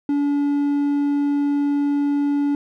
triangle tone, 286.5 Hz, D4, 43 cents flat, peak -15 dBFS, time 0.09-2.55 s, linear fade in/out 2 ms, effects none

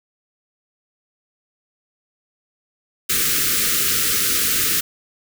white band-stop noise, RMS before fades -19 dBFS, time 3.09-4.81 s, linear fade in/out 10 ms, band 510 to 1200 Hz, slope 96 dB/octave, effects none

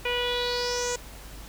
sawtooth tone with low-pass filter sweep, 488.1 Hz, B4, 20 cents flat, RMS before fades -28 dBFS, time 0.05-0.96 s, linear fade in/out 5 ms, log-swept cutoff 2600 to 7100 Hz, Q 5.9, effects added 50 Hz sine -43 dBFS peak until 1.48 s + pink hiss -46 dBFS RMS until 1.48 s

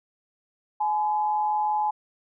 sine tone pair together, 846.6 / 1012 Hz, G#5 / B5, +33 / +42 cents, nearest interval minor third, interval 309 cents, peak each -22 / -32 dBFS, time 0.8-1.91 s, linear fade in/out 10 ms, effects none

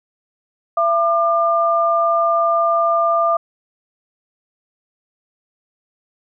sine tone pair together, 673 / 1199.1 Hz, E5 / D6, +36 / +36 cents, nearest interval minor seventh, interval 1000 cents, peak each -16 dBFS, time 0.77-3.37 s, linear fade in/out 5 ms, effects none

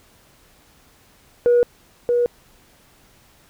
sine tone with echo, 482.2 Hz, B4, 41 cents flat, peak -10 dBFS, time 1.46-1.63 s, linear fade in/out 0 ms, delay 630 ms, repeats 1, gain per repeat -4 dB, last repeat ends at 2.26 s, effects tanh soft clip ceiling -9 dBFS + pink hiss -54 dBFS RMS until 3.49 s

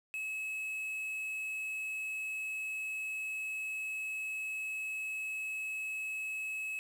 triangle tone with quantisation, 2580 Hz, E7, 38 cents flat, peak -34 dBFS, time 0.14-6.79 s, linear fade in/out 0 ms, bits 9, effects none

